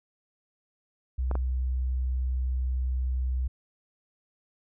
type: tone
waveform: sine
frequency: 63.6 Hz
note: C2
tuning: 48 cents flat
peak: -25 dBFS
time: 1.18-3.48 s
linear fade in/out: 10 ms
type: clicks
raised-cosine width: 1 ms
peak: -19 dBFS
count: 2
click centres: 1.313 / 1.354 s
effects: none